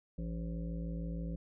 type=harmonic tone with a mistuned harmonic; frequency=56.4 Hz; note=A1; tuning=44 cents sharp; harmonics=1 / 3 / 5 / 7 / 9 / 10; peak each=-39 / -39 / -48 / -56 / -52 / -55 dBFS; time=0.18-1.36 s; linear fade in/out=5 ms; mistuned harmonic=10; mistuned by=-31 cents; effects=none